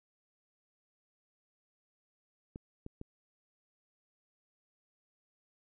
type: clicks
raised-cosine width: 3 ms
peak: -30 dBFS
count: 3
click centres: 2.559 / 2.864 / 3.014 s
effects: none